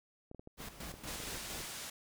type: clicks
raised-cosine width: 2 ms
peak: -36 dBFS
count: 10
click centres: 0.314 / 0.347 / 0.395 / 0.474 / 0.604 / 0.94 / 1.087 / 1.158 / 1.202 / 1.237 s
type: noise with tremolo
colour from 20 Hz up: pink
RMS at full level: -45 dBFS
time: 0.57-1.7 s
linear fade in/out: 50 ms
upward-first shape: square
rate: 4.3 Hz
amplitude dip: 65%
type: low-pass noise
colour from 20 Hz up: white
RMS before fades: -45 dBFS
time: 1.07-1.9 s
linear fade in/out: 5 ms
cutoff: 9000 Hz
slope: 12 dB/octave
effects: none